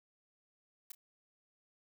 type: noise with echo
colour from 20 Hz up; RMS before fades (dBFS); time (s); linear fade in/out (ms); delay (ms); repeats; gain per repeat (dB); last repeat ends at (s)
blue; -45; 0.9-0.92; 5; 30; 1; -13; 0.95
effects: none